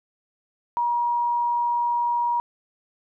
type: tone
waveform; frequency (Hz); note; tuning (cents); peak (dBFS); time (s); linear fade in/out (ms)
sine; 954; A#5; +40; -20; 0.77-2.4; 0
effects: none